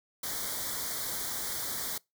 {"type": "band-stop noise", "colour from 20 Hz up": "white", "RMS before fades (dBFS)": -35, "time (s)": [0.23, 1.98], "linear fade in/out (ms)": 5, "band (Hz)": [2200, 3200], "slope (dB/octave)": 96, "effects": ["noise-tail reverb RT60 0.2 s tail -24 dB re dry"]}